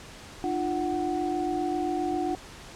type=tone cluster; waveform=sine; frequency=302 / 349.5 / 743 Hz; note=D4 / F4 / F#5; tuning=+48 / +1 / +7 cents; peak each=-30 dBFS; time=0.44-2.35 s; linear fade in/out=0 ms; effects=pink hiss -45 dBFS RMS until 2.75 s + low-pass 8000 Hz 12 dB/octave